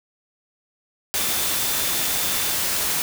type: tone in noise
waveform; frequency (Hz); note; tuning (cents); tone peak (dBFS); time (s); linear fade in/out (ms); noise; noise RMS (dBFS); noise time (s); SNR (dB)
sine; 3540; A7; +10; -34; 1.16-2.54; 0; white; -23; 1.14-3.02; -14
effects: none